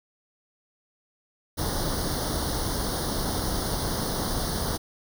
pink noise with comb filter, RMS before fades -28 dBFS, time 1.57-4.78 s, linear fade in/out 20 ms, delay 0.2 ms, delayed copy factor +0.95, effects none

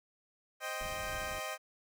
15% pulse chord, C minor, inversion none, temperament equal, 523.3 / 622.3 / 784 Hz, C5 / Eb5 / G5, 0 / 0 / 0 cents, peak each -37 / -33 / -36 dBFS, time 0.6-1.58 s, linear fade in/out 50 ms
brown noise, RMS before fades -47 dBFS, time 0.8-1.4 s, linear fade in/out 10 ms
effects none

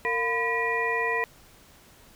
sine tone cluster, 459 / 703 / 1001 / 1928 / 2413 Hz, A#4 / F5 / B5 / B6 / D7, -27 / +11 / +23 / -42 / +46 cents, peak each -30 / -36 / -30 / -27 / -33 dBFS, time 0.05-1.24 s, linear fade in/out 0 ms, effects pink hiss -54 dBFS RMS until 2.15 s

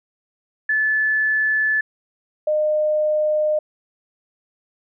sine tone pair in turn, 1735 / 609.9 Hz, A6 / D#5, -25 / -35 cents, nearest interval octave + tritone, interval 1810 cents, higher first, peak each -16 dBFS, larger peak neither, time 0.69-1.81 / 2.47-3.59 s, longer neither, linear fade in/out 5 ms, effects none

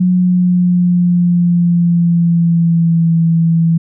sine tone with pitch glide, 181.4 to 165.39 Hz, F#3 to E3, -34 to +6 cents, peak -8 dBFS, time 0-3.78 s, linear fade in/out 10 ms, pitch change -160 cents, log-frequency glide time 0.12-3.14 s, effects none

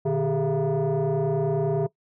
sine tone with frequency modulation, 122 Hz, B2, 21 cents flat, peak -20 dBFS, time 0.05-1.87 s, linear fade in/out 10 ms, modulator 274 Hz, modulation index 1.9, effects noise-tail reverb RT60 0.1 s tail -20 dB re dry + tanh soft clip ceiling -17 dBFS

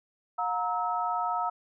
sine tone cluster, 717 / 932 / 1293 Hz, F5 / A#5 / E6, +45 / -1 / -34 cents, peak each -31 dBFS, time 0.38-1.5 s, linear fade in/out 10 ms, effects none

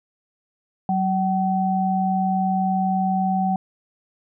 sine tone pair together, 188.2 / 760 Hz, F#3 / F#5, +30 / +46 cents, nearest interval 2 octaves, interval 2416 cents, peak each -21 dBFS, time 0.89-3.56 s, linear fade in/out 2 ms, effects none

